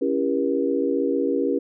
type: chord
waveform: sine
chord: C# diminished seventh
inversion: none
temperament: just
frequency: 277.2 / 332.6 / 399.1 / 479 Hz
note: C#4 / E4 / G4 / Bb4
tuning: 0 / +16 / +31 / +47 cents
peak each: -24 / -27 / -25 / -25 dBFS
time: 0.01-1.59 s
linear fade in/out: 10 ms
effects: none